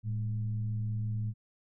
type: tone with frequency modulation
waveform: sine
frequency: 110 Hz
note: A2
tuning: in tune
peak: -30 dBFS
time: 0.03-1.34 s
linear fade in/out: 50 ms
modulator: 94.3 Hz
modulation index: 0.43
effects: none